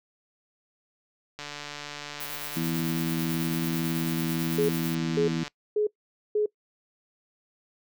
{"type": "click train", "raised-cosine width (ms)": 0.2, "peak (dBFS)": -20, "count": 598, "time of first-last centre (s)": [1.39, 5.479], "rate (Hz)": 146}
{"type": "noise with tremolo", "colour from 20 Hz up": "violet", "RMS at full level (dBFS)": -36, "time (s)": [2.2, 4.95], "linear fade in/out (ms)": 5, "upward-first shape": "sine", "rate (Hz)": 9.1, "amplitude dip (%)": 45}
{"type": "harmonic tone", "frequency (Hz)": 81.9, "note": "E2", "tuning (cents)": -11, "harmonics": [2, 3, 4], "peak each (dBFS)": [-29, -31, -32], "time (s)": [2.56, 5.44], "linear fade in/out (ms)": 10}
{"type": "tone bursts", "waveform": "sine", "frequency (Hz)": 421.7, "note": "G#4", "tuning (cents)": 26, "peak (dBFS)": -21, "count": 4, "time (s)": [4.58, 6.46], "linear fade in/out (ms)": 5, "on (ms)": 110, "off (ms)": 480}
{"effects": ["noise-tail reverb RT60 0.1 s tail -22 dB re dry"]}